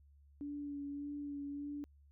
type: tone with vibrato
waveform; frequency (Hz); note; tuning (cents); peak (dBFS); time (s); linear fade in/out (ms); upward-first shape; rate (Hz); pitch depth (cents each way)
sine; 286.8; D4; -41; -40; 0.41-1.84; 0; sine; 1.7; 19
effects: added 71 Hz sine -61 dBFS peak until 2.11 s